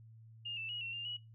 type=tone with pitch steps; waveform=sine; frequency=2827 / 2656 / 2896 / 2720 / 2800 / 2919 Hz; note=F7 / E7 / F#7 / F7 / F7 / F#7; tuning=+20 / +12 / -38 / -46 / +4 / -24 cents; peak=-39 dBFS; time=0.45-1.17 s; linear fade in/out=10 ms; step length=120 ms; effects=noise-tail reverb RT60 0.2 s tail -19 dB re dry + added 112 Hz sine -54 dBFS peak until 1.34 s